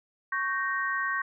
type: chord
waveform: sine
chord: G diminished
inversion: second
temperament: equal with one note detuned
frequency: 1108.7 / 1553.6 / 1864.7 Hz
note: Db6 / G6 / Bb6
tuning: 0 / -16 / 0 cents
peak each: -31 dBFS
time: 0.32-1.22 s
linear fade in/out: 5 ms
effects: none